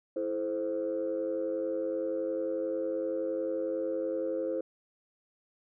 sine chord, A minor, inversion second, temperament equal with one note detuned, 329.6 / 432.4 / 523.3 Hz, E4 / A4 / C5, 0 / -30 / 0 cents, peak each -34 / -36 / -31 dBFS, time 0.16-4.61 s, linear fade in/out 5 ms, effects tanh soft clip ceiling -23 dBFS

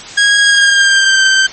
sawtooth tone with pitch glide, 1642 to 1557.9 Hz, G#6 to G6, -20 to -11 cents, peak -3 dBFS, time 0.17-1.47 s, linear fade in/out 10 ms, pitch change -91 cents, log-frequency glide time 0.44-1.24 s, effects white hiss -29 dBFS RMS until 1.52 s + MP3 32 kbps

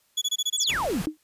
30% pulse tone bursts, 3396 Hz, G#7, 38 cents sharp, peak -20 dBFS, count 8, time 0.17-0.714 s, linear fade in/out 10 ms, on 47 ms, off 24 ms
sine exponential sweep, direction down, 8970 to 155.56 Hz, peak -24 dBFS, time 0.57-1.02 s, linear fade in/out 10 ms
pink noise, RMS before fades -36 dBFS, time 0.69-1.06 s, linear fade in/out 5 ms
sine tone with exponential decay, 309.4 Hz, D#4, 10 cents flat, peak -19 dBFS, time 1.07-1.17 s, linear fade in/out 0 ms, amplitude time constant 20 ms
effects white hiss -66 dBFS RMS until 1.23 s + resampled to 32000 Hz

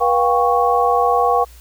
sine tone cluster, 484.5 / 711 / 791 / 1107 Hz, B4 / F5 / G5 / C#6, -33 / +31 / +15 / -3 cents, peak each -18 dBFS, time 0-1.45 s, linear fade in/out 20 ms, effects added 60 Hz sine -40 dBFS peak until 1.6 s + white hiss -48 dBFS RMS until 1.6 s

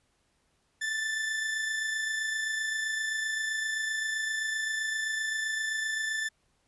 40% pulse tone pair together, 1760 / 1787.7 Hz, A6 / A6, 0 / +27 cents, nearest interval unison, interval 27 cents, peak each -29 / -40 dBFS, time 0.81-6.29 s, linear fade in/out 10 ms, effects pink hiss -72 dBFS RMS until 6.67 s + resampled to 24000 Hz

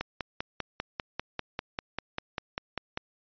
click train, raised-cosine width 0.3 ms, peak -15 dBFS, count 16, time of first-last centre 0.01-2.974 s, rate 5.06 Hz, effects resampled to 11025 Hz

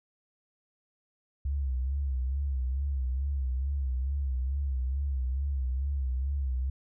sine tone with vibrato, 66.8 Hz, C2, 36 cents sharp, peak -27 dBFS, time 1.45-6.7 s, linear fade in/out 5 ms, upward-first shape sine, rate 2.3 Hz, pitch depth 100 cents each way, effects none

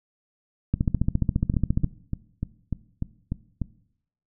two click trains, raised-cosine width 5 ms, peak -9 / -14 dBFS, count 17 / 8, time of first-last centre 0.74-1.843 / 1.54-3.617 s, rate 14.5 / 3.37 Hz, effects noise-tail reverb RT60 0.7 s tail -19 dB re dry

